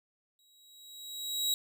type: tone with exponential growth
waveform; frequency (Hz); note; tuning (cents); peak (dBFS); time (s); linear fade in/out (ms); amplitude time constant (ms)
sawtooth; 3850; B7; -45; -23; 0.39-1.54; 1; 250
effects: none